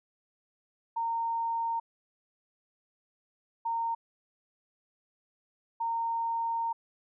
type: tone bursts at uneven times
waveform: sine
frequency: 920 Hz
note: A#5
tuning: 23 cents flat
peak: -28 dBFS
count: 3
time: 0.96-1.8 / 3.65-3.95 / 5.8-6.73 s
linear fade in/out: 10 ms
effects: none